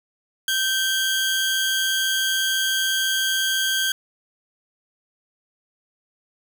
sawtooth tone pair together, 1554 / 3284 Hz, G6 / G#7, -16 / -20 cents, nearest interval octave + minor second, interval 1296 cents, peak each -19 / -20 dBFS, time 0.48-3.92 s, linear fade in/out 2 ms, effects 8-bit

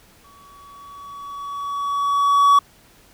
triangle tone with exponential growth, 1132 Hz, C#6, 36 cents sharp, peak -7 dBFS, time 0.24-2.59 s, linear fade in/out 5 ms, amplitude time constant 510 ms, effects pink hiss -52 dBFS RMS until 3.13 s

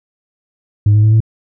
sine tone with pitch steps, 103.83 / 106.07 / 108.36 / 110.71 Hz, G#2 / G#2 / A2 / A2, 0 / +37 / -26 / +11 cents, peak -4 dBFS, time 0.86-1.204 s, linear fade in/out 5 ms, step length 86 ms, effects tanh soft clip ceiling -5 dBFS

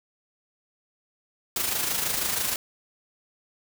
white noise with amplitude modulation, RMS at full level -25 dBFS, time 1.56-2.56 s, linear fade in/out 2 ms, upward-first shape sine, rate 26.1 Hz, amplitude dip 50%, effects none

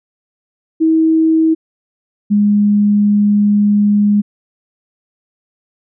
sine tone pair in turn, 321 / 206.2 Hz, E4 / G#3, -46 / -12 cents, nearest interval minor sixth, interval 766 cents, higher first, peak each -8 dBFS, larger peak neither, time 0.8-1.55 / 2.3-4.22 s, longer second, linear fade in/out 20 ms, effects none

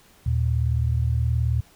sine tone pair together, 78.2 / 117.17 Hz, D#2 / A#2, +9 / +9 cents, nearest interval perfect fifth, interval 700 cents, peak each -22 dBFS, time 0.26-1.61 s, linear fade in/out 5 ms, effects pink hiss -55 dBFS RMS until 1.75 s

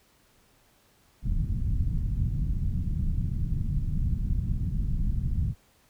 pink low-pass noise, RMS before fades -27 dBFS, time 1.22-5.55 s, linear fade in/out 50 ms, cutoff 170 Hz, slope 24 dB/octave, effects pink hiss -63 dBFS RMS until 5.89 s

